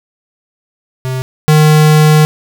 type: tone pair in turn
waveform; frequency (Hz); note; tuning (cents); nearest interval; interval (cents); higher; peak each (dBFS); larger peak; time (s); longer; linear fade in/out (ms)
square; 129.5 / 153.35; C3 / D#3; -17 / -25; minor third; 292; second; -16 / -5; second; 1.05-1.22 / 1.48-2.25; second; 0
effects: 7-bit